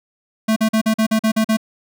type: tone bursts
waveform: square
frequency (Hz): 220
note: A3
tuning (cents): 0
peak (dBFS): -14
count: 9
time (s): 0.48-1.571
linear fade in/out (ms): 10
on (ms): 83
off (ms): 43
effects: none